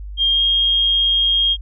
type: tone with pitch glide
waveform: sine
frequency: 3213 to 3241 Hz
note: G7 to G#7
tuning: +42 to -43 cents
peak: -13 dBFS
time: 0.17-1.57 s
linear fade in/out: 50 ms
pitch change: +15 cents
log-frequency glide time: 0.3-0.42 s
effects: added 50 Hz sine -28 dBFS peak until 1.61 s